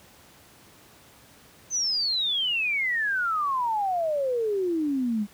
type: exponential sweep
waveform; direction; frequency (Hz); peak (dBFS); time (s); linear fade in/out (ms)
sine; down; 6272 to 199.9; -23; 1.7-5.27; 50
effects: pink hiss -53 dBFS RMS until 5.33 s + high-pass 80 Hz 12 dB/octave